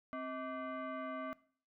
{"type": "tone with frequency modulation", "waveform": "sine", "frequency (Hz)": 263.3, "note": "C4", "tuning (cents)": 11, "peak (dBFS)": -39, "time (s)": [0.13, 1.33], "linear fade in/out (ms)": 0, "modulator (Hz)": 899, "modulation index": 1.4, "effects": ["noise-tail reverb RT60 0.5 s tail -20 dB re dry"]}